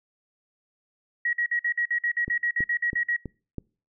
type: tone bursts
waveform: sine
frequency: 1906 Hz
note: A#6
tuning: 38 cents sharp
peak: -22 dBFS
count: 15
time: 1.25-3.165 s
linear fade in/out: 5 ms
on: 81 ms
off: 50 ms
type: click train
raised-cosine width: 3 ms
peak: -20 dBFS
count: 5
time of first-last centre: 2.28-3.583 s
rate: 3.07 Hz
effects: noise-tail reverb RT60 0.4 s tail -26 dB re dry